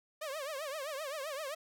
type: tone with vibrato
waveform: sawtooth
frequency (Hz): 582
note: D5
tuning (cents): -16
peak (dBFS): -34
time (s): 0.21-1.55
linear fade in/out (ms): 10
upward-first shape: triangle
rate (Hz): 7.7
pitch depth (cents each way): 200
effects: none